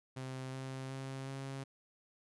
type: tone with pitch steps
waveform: sawtooth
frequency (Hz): 130.81 / 132.33 / 133.87 / 135.42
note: C3 / C3 / C3 / C#3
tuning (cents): 0 / +20 / +40 / -40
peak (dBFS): -37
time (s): 0.16-1.64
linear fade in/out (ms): 10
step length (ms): 370
effects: resampled to 24000 Hz